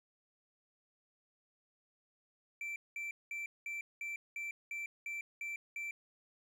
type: tone bursts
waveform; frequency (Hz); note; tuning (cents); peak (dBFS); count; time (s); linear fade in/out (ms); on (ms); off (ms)
triangle; 2339; D7; -8; -37; 10; 2.61-5.91; 2; 150; 200
effects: none